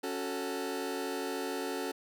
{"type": "chord", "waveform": "sawtooth", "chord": "F# minor", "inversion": "second", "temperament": "just", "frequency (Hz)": [277.5, 370, 444], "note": ["C#4", "F#4", "A4"], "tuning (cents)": [2, 0, 16], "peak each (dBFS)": -34, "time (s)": [0.03, 1.92], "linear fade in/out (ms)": 10, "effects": []}